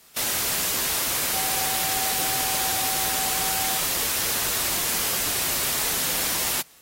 sine tone in noise, 764 Hz, G5, 45 cents flat, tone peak -34 dBFS, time 1.33-3.79 s, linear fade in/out 10 ms, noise white, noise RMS -25 dBFS, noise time 0.16-6.62 s, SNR -12 dB, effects white hiss -53 dBFS RMS until 6.81 s + AAC 48 kbps

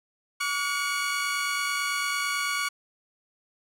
sawtooth tone cluster, 1142 / 1442 / 2235 Hz, D6 / F#6 / C#7, -49 / -45 / +14 cents, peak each -27 dBFS, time 0.4-2.69 s, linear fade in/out 10 ms, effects low-pass 12000 Hz 12 dB/octave

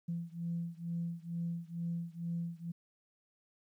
sine beating tone pair, 168.6 / 170.8 Hz, E3 / F3, +39 / -38 cents, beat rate 2.2 Hz, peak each -38 / -39 dBFS, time 0.08-2.72 s, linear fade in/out 10 ms, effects tanh soft clip ceiling -28 dBFS + 12-bit

